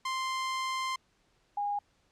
sawtooth / sine tone pair in turn, 1046.5 / 817.5 Hz, C6 / G#5, 0 / -28 cents, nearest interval major third, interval 428 cents, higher first, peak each -27 / -29 dBFS, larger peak first, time 0.05-0.96 / 1.57-1.79 s, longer first, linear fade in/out 5 ms, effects pink hiss -70 dBFS RMS until 2.11 s + low-pass 7000 Hz 12 dB/octave

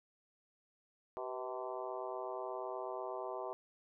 harmonic tone with a mistuned harmonic, 128.2 Hz, C3, 35 cents flat, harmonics 3 / 4 / 5 / 6 / 7 / 8 / 9, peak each -45 / -47 / -44 / -49 / -48 / -48 / -52 dBFS, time 1.17-3.53 s, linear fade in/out 0 ms, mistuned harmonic 4, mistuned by -65 cents, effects none

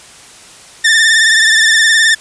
sawtooth tone with vibrato, 1787 Hz, A6, 26 cents sharp, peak -3 dBFS, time 0.84-2.15 s, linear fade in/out 10 ms, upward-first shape triangle, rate 19 Hz, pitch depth 63 cents each way, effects white hiss -37 dBFS RMS until 2.2 s + resampled to 22050 Hz

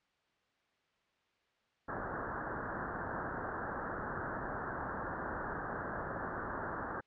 white low-pass noise, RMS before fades -40 dBFS, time 1.88-7.01 s, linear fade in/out 10 ms, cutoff 1700 Hz, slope 96 dB/octave, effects white hiss -75 dBFS RMS until 7.06 s + low-pass 3000 Hz 12 dB/octave

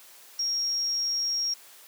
sine tone, 5588 Hz, F8, in tune, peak -25 dBFS, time 0.39-1.54 s, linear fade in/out 5 ms, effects white hiss -51 dBFS RMS until 1.87 s + high-pass 400 Hz 12 dB/octave

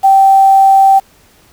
sine tone with quantisation, 778 Hz, G5, 13 cents flat, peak -3 dBFS, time 0.03-1 s, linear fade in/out 20 ms, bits 5, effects pink hiss -47 dBFS RMS until 1.52 s

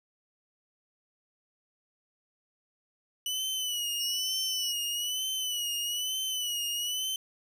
sawtooth tone with vibrato, 2960 Hz, F#7, in tune, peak -27 dBFS, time 3.26-7.16 s, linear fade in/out 2 ms, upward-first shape sine, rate 1.1 Hz, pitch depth 67 cents each way
sine tone with tremolo, 5430 Hz, F8, 50 cents flat, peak -33 dBFS, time 3.99-4.73 s, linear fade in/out 20 ms, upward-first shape sine, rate 3.1 Hz, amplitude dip 25%
effects none

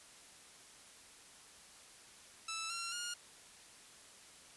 10% pulse tone with pitch steps, 1318.5 / 1369.7 / 1423 Hz, E6 / F6 / F6, 0 / -34 / +32 cents, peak -31 dBFS, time 2.48-3.14 s, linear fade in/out 5 ms, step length 220 ms, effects white hiss -58 dBFS RMS until 4.56 s + resampled to 24000 Hz

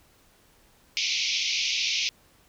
pink band-pass noise, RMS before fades -27 dBFS, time 0.97-2.09 s, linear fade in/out 0 ms, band 2200 to 6200 Hz, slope 96 dB/octave, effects pink hiss -60 dBFS RMS until 2.48 s

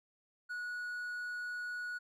triangle tone, 1462 Hz, F#6, 21 cents flat, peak -36 dBFS, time 0.49-1.99 s, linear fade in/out 20 ms, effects none

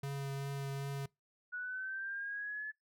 square tone with vibrato, 138.59 Hz, C#3, in tune, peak -38 dBFS, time 0.03-1.06 s, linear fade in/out 5 ms, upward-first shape triangle, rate 2.6 Hz, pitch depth 14 cents each way
sine linear sweep, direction up, 1462 to 1727 Hz, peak -38 dBFS, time 1.52-2.72 s, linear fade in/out 20 ms
effects noise-tail reverb RT60 0.2 s tail -24 dB re dry

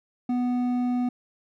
triangle tone with hard clipping, 246.9 Hz, B3, in tune, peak -24 dBFS, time 0.29-1.09 s, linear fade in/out 5 ms, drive 10 dB, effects none

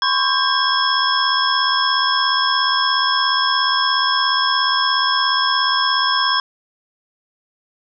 sine tone cluster, 1026 / 1103 / 1595 / 3323 / 5270 Hz, C6 / C#6 / G6 / G#7 / E8, -34 / -9 / +30 / 0 / -1 cents, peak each -21 dBFS, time 0.02-6.4 s, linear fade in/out 2 ms, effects none

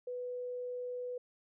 sine tone, 495 Hz, B4, 4 cents sharp, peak -37 dBFS, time 0.07-1.18 s, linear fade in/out 5 ms, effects none

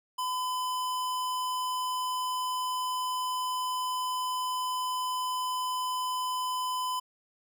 square tone, 1010 Hz, B5, 39 cents sharp, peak -30 dBFS, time 0.18-7 s, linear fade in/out 10 ms, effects none

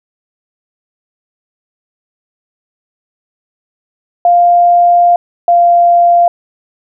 sine tone pair in turn, 699 / 693.8 Hz, F5 / F5, +1 / -12 cents, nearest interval unison, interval 13 cents, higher first, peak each -4 dBFS, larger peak neither, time 4.25-5.16 / 5.48-6.28 s, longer first, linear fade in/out 2 ms, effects none

